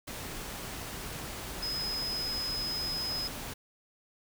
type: tone in noise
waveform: sine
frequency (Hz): 5070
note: D#8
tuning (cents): +32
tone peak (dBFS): -32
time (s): 1.62-3.28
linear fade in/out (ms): 10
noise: pink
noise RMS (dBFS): -40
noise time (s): 0.07-3.54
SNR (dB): +5
effects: none